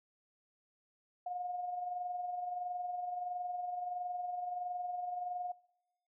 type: tone with amplitude modulation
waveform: sine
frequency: 717 Hz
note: F5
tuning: 45 cents sharp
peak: -35 dBFS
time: 1.26-5.52 s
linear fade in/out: 5 ms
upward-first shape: sine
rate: 21.5 Hz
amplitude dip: 50%
effects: noise-tail reverb RT60 1.0 s tail -24 dB re dry